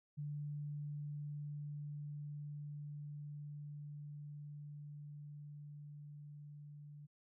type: tone with level ramp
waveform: sine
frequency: 146.83 Hz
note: D3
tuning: in tune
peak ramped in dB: -40 to -51 dBFS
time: 0.17-7.07 s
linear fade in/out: 20 ms
effects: none